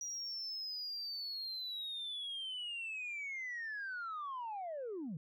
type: linear sweep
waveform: sine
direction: down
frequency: 5790 to 140.8 Hz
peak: -38 dBFS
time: 0.01-5.17 s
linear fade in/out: 2 ms
effects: tanh soft clip ceiling -37 dBFS